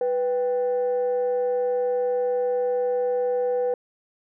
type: tone pair together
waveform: sine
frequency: 493.9 / 784 Hz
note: B4 / G5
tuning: 0 / 0 cents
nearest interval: minor sixth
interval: 800 cents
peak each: -20 / -31 dBFS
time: 0.01-3.74 s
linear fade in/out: 2 ms
effects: tanh soft clip ceiling -16 dBFS